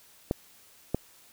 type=clicks; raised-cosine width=2 ms; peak=-12 dBFS; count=2; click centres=0.311 / 0.946 s; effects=white hiss -57 dBFS RMS until 1.32 s